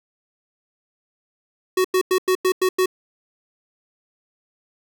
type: tone bursts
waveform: square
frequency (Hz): 371.6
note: F#4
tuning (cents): +7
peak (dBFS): -16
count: 7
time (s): 1.77-2.859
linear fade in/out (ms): 5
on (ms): 75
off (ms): 94
effects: none